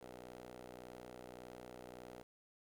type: ring-modulated tone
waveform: 10% pulse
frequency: 61.74 Hz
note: B1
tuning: in tune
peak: -40 dBFS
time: 0.01-2.23 s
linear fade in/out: 5 ms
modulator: 453 Hz
effects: 13-bit